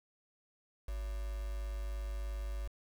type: tone with quantisation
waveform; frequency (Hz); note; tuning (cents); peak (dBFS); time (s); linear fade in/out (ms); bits
sine; 51.5; G#1; -14; -36; 0.88-2.68; 5; 8
effects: none

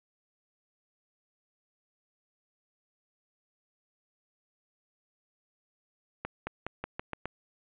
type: accelerating click train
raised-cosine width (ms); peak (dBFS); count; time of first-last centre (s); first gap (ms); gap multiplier
0.5; -19; 7; 6.25-7.256; 220; 0.89
effects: resampled to 8000 Hz + 8-bit

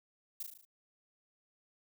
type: noise with echo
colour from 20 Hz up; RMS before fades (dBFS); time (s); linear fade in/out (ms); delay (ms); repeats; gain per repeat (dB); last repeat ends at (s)
violet; -39; 0.4-0.43; 5; 37; 6; -4; 0.652
effects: none

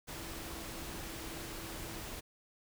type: tone in noise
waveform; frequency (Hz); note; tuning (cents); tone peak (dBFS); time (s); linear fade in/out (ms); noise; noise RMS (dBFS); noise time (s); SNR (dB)
sine; 329.6; E4; 0; -50; 0.15-2.01; 20; pink; -44; 0.07-2.21; -9
effects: none

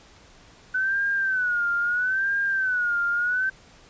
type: tone with vibrato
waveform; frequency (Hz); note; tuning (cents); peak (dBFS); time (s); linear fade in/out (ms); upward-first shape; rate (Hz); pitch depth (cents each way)
sine; 1500; F#6; +23; -21; 0.74-3.5; 10; sine; 0.76; 120
effects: pink hiss -52 dBFS RMS until 3.89 s + resampled to 16000 Hz

